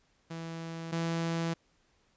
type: tone pair in turn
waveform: sawtooth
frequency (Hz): 164.81 / 166.15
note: E3 / E3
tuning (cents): 0 / +14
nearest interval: unison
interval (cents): 14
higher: second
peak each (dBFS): -34 / -26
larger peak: second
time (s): 0.3-0.92 / 0.92-1.54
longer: neither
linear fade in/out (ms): 10
effects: pink hiss -70 dBFS RMS until 2.16 s + resampled to 16000 Hz